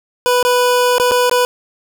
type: tone with dropouts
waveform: 25% pulse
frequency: 493.9 Hz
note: B4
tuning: in tune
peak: -7 dBFS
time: 0.26-1.45 s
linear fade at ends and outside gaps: 0 ms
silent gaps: 0.428-0.45 / 0.982-0.999 / 1.111-1.117 / 1.296-1.313 s
effects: none

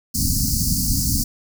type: band-stop noise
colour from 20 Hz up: pink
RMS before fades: -20 dBFS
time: 0.14-1.24 s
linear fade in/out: 10 ms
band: 280 to 4500 Hz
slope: 96 dB/octave
effects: none

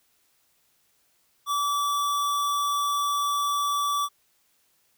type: tone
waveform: square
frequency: 1154 Hz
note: D6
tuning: 31 cents flat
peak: -24 dBFS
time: 1.46-4.09 s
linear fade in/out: 50 ms
effects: white hiss -67 dBFS RMS until 4.97 s

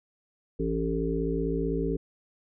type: harmonic tone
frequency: 55.7 Hz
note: A1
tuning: 22 cents sharp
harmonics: 1 / 3 / 5 / 7 / 8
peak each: -32 / -32 / -32 / -32 / -32 dBFS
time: 0.59-1.97 s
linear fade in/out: 10 ms
effects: none

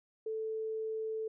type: tone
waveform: sine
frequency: 440 Hz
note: A4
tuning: in tune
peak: -34 dBFS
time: 0.26-1.28 s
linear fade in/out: 5 ms
effects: none

